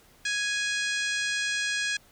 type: harmonic tone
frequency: 830.6 Hz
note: G#5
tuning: in tune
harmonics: 2 / 3 / 4 / 5 / 6 / 7 / 8 / 9 / 10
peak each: -29 / -33 / -35 / -37 / -39 / -40 / -41 / -42 / -43 dBFS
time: 0.25-1.97 s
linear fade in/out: 5 ms
effects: pink hiss -58 dBFS RMS until 2.11 s